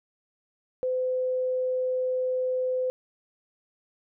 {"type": "tone", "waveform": "sine", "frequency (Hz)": 510, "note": "C5", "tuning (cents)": -44, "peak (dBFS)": -24, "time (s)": [0.83, 2.9], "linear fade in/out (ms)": 0, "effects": []}